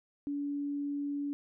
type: tone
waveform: sine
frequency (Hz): 286.1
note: D4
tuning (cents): -45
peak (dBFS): -32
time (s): 0.27-1.33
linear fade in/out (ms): 0
effects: none